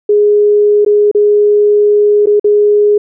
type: tone with dropouts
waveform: sine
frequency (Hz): 415.3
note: G#4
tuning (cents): 0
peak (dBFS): -5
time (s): 0.09-2.98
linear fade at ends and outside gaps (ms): 5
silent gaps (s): 0.849-0.862 / 1.114-1.148 / 2.259-2.269 / 2.397-2.443
effects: none